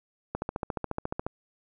click train, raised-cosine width 1 ms, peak -16 dBFS, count 14, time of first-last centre 0.35-1.265 s, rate 14.2 Hz, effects none

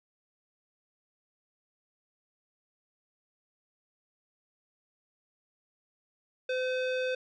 square tone with low-pass filter, 511 Hz, C5, 41 cents flat, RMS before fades -31 dBFS, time 6.49-7.15 s, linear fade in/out 5 ms, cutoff 3200 Hz, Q 1.6, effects none

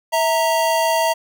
square tone pair together, 652.1 / 926 Hz, E5 / A#5, -19 / -12 cents, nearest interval tritone, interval 607 cents, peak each -19 dBFS, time 0.12-1.14 s, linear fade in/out 20 ms, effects none

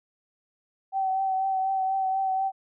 sine tone with vibrato, 766 Hz, G5, 40 cents flat, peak -23 dBFS, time 0.92-2.52 s, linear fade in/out 50 ms, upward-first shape triangle, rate 4.1 Hz, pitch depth 26 cents each way, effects none

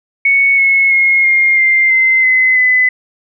sine tone with pitch steps, 2217 / 2186 / 2156 / 2127 / 2097 / 2069 / 2040 / 2012 Hz, C#7 / C#7 / C#7 / C7 / C7 / C7 / C7 / B6, 0 / -25 / -49 / +28 / +3 / -20 / -44 / +32 cents, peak -7 dBFS, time 0.25-2.89 s, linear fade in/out 5 ms, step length 330 ms, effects none

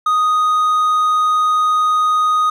triangle tone, 1244.5 Hz, D#6, in tune, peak -10 dBFS, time 0.06-2.5 s, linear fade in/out 5 ms, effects none

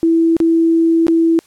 sine tone with dropouts, 329.6 Hz, E4, in tune, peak -9 dBFS, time 0.03-1.39 s, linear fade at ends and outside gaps 0 ms, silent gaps 0.367-0.402 / 1.068-1.082 s, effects white hiss -51 dBFS RMS until 1.46 s + low-pass 11000 Hz 12 dB/octave

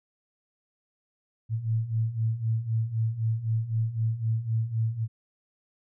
sine beating tone pair, 110 / 113.9 Hz, A2 / A#2, 0 / -40 cents, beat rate 3.9 Hz, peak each -30 / -26 dBFS, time 1.49-5.08 s, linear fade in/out 50 ms, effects none

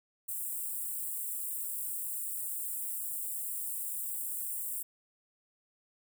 white high-pass noise, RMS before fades -37 dBFS, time 0.28-4.83 s, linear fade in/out 10 ms, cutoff 7700 Hz, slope 96 dB/octave, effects none

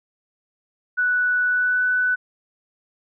sine tone with pitch glide, 1480 to 1494.6 Hz, F#6 to F#6, 0 to +17 cents, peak -17 dBFS, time 0.97-2.16 s, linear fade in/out 20 ms, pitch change +17 cents, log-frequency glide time 1.46-1.83 s, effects none

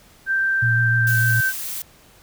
sine tone with pitch glide, 1568 to 1552.7 Hz, G6 to G6, 0 to -17 cents, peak -17 dBFS, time 0.26-1.53 s, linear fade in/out 50 ms, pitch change -17 cents, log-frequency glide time 1.08-1.13 s
sine tone with vibrato, 117.1 Hz, A#2, 8 cents sharp, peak -18 dBFS, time 0.62-1.41 s, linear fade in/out 10 ms, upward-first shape sine, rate 6.6 Hz, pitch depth 21 cents each way
blue noise, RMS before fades -29 dBFS, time 1.07-1.82 s, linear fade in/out 2 ms
effects pink hiss -51 dBFS RMS until 2.22 s

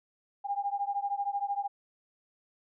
sine beating tone pair, 800 / 813 Hz, G5 / G#5, +35 / -37 cents, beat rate 13 Hz, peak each -32 / -33 dBFS, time 0.44-1.68 s, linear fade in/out 20 ms, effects none

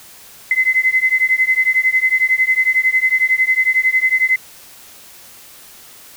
sine beating tone pair, 2041 / 2052 Hz, C7 / C7, -44 / -34 cents, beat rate 11 Hz, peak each -15 dBFS, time 0.51-4.36 s, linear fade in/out 2 ms, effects white hiss -41 dBFS RMS until 6.16 s

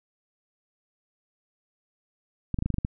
clicks, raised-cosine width 5 ms, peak -14 dBFS, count 8, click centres 2.543 / 2.588 / 2.624 / 2.66 / 2.703 / 2.742 / 2.784 / 2.849 s, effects none

